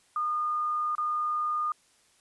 sine tone with dropouts, 1220 Hz, D#6, 34 cents flat, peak -26 dBFS, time 0.16-1.72 s, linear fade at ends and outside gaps 2 ms, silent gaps 0.952-0.981 s, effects white hiss -64 dBFS RMS until 2.2 s + resampled to 24000 Hz

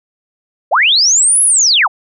sine linear two-way sweep, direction up then down, 462.3 to 10860 to 618 Hz, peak -7 dBFS, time 0.71-1.88 s, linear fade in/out 20 ms, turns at 1.43 s, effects none

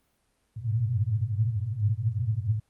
pink band-pass noise, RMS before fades -27 dBFS, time 0.56-2.6 s, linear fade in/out 10 ms, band 100 to 120 Hz, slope 96 dB/octave, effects pink hiss -71 dBFS RMS until 2.69 s + Opus 32 kbps

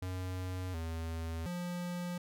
square tone with pitch steps, 92.1 / 81.8 / 176.4 Hz, F#2 / E2 / F3, -7 / -13 / +18 cents, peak -37 dBFS, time 0.02-2.18 s, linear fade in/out 5 ms, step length 720 ms, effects none

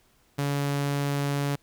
sawtooth tone, 142 Hz, C#3, 42 cents sharp, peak -21 dBFS, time 0.38-1.56 s, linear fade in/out 10 ms, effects pink hiss -64 dBFS RMS until 1.62 s

